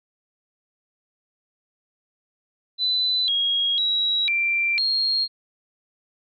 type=tone with pitch steps; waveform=sine; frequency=4004 / 3284 / 3870 / 2359 / 4247 Hz; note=B7 / G#7 / B7 / D7 / C8; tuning=+23 / -20 / -36 / +7 / +25 cents; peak=-19 dBFS; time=2.78-5.28 s; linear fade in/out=50 ms; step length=500 ms; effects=none